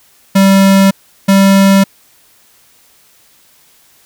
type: tone pair in turn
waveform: square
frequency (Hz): 194.5 / 195.29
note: G3 / G3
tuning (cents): -13 / -6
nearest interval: unison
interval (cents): 7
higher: second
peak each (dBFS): -5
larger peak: neither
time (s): 0.35-0.91 / 1.28-1.84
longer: neither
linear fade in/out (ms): 10
effects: white hiss -48 dBFS RMS until 4.05 s